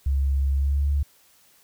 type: tone with pitch glide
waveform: sine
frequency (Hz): 68.6 to 71.31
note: C#2 to C#2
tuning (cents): -17 to +50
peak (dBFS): -19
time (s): 0.06-1.03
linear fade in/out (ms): 5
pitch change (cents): +67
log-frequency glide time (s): 0.54-0.87
effects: white hiss -58 dBFS RMS until 1.63 s